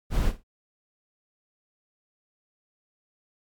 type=noise with echo; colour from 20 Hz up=brown; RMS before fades=-22 dBFS; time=0.1-0.33 s; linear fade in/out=50 ms; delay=53 ms; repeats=2; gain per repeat=-15 dB; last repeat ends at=0.436 s; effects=MP3 96 kbps